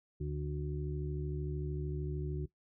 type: harmonic tone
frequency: 73.2 Hz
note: D2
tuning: 5 cents flat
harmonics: 1 / 2 / 4 / 5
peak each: -39 / -37 / -47 / -42 dBFS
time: 0.2-2.46 s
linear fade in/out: 10 ms
effects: noise-tail reverb RT60 0.1 s tail -17 dB re dry